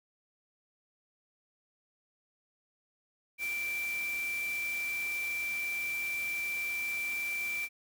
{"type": "tone in noise", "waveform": "sine", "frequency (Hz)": 2346, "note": "D7", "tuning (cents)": -2, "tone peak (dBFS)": -32, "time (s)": [3.38, 7.69], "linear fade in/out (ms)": 50, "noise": "white", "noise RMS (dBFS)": -45, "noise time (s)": [3.38, 7.69], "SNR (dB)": 10, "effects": []}